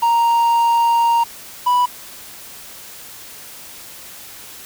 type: tone pair in turn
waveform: triangle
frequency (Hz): 932.3 / 984.7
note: A#5 / B5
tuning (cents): 0 / -5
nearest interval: minor second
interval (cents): 95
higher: second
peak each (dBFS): -10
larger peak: neither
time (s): 0.02-1.24 / 1.66-1.86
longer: first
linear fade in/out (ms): 10
effects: white hiss -37 dBFS RMS until 4.65 s